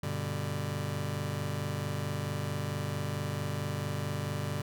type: chord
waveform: sawtooth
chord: G major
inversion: none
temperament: just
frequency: 98 / 122.5 / 147 Hz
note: G2 / B2 / D3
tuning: 0 / -14 / +2 cents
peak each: -32 / -34 / -31 dBFS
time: 0.03-4.62 s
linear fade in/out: 5 ms
effects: none